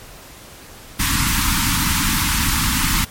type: band-stop noise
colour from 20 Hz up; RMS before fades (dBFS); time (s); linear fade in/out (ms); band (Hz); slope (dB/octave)
pink; -18; 0.99-3.05; 10; 310 to 880; 96
effects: pink hiss -40 dBFS RMS until 3.1 s + MP3 64 kbps